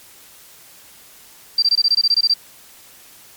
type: tone bursts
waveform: sine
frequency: 4699 Hz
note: D8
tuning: in tune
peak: -11 dBFS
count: 12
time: 1.58-2.339 s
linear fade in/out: 5 ms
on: 44 ms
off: 21 ms
effects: white hiss -45 dBFS RMS until 3.36 s + MP3 96 kbps